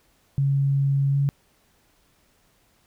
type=tone with pitch glide; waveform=sine; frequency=138.59 to 140.12 Hz; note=C#3 to C#3; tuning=0 to +19 cents; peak=-18 dBFS; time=0.38-1.29 s; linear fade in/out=0 ms; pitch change=+19 cents; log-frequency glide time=1.11-1.16 s; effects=pink hiss -63 dBFS RMS until 2.86 s